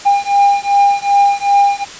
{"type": "beating tone pair", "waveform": "triangle", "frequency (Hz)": [803, 805.6], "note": ["G5", "G5"], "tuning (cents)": [41, 47], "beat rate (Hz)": 2.6, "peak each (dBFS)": -10, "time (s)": [0.05, 1.85], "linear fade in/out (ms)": 20, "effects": ["white hiss -31 dBFS RMS until 1.99 s", "resampled to 16000 Hz"]}